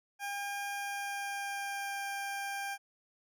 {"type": "tone with pitch glide", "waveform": "20% pulse", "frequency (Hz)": [805, 795.8], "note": ["G5", "G5"], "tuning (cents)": [46, 26], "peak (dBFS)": -31, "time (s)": [0.19, 2.78], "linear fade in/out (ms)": 50, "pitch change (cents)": -20, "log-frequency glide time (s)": [0.68, 2.05], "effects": []}